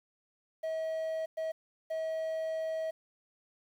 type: tone bursts at uneven times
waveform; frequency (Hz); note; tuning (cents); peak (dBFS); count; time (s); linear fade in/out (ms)
triangle; 641; E5; -49; -30; 3; 0.63-1.26 / 1.37-1.52 / 1.9-2.91; 10
effects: 10-bit